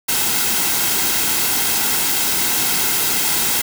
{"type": "noise with comb filter", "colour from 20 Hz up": "white", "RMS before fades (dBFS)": -18, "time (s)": [0.08, 3.62], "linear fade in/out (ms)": 10, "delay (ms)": 1.7, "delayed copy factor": -0.5, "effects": []}